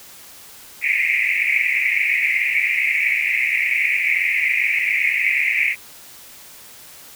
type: band-pass noise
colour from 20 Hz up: pink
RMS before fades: -19 dBFS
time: 0.81-5.76 s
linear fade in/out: 50 ms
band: 2000 to 2500 Hz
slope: 96 dB/octave
effects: white hiss -42 dBFS RMS until 7.15 s